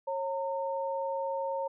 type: tone pair together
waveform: sine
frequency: 544.8 / 914 Hz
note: C#5 / A#5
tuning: -30 / -34 cents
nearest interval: major sixth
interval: 896 cents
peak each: -32 / -34 dBFS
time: 0.07-1.68 s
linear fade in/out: 10 ms
effects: none